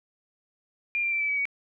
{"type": "tone with pitch steps", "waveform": "sine", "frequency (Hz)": [2400, 2370, 2340, 2310, 2281, 2252], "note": ["D7", "D7", "D7", "D7", "C#7", "C#7"], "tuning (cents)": [37, 15, -7, -29, 49, 27], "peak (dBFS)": -24, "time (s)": [0.95, 1.454], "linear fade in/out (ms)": 0, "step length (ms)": 84, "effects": []}